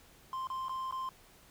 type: tone with dropouts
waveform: triangle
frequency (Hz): 1046.5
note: C6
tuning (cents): 0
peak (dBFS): -33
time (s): 0.33-1.09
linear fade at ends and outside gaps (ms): 1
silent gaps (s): 0.471-0.501 / 0.684-0.694 / 0.911-0.924
effects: pink hiss -60 dBFS RMS until 1.5 s